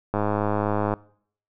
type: click train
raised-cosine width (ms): 1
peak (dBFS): -10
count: 84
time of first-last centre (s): 0.14-0.938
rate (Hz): 104
effects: noise-tail reverb RT60 0.6 s tail -23 dB re dry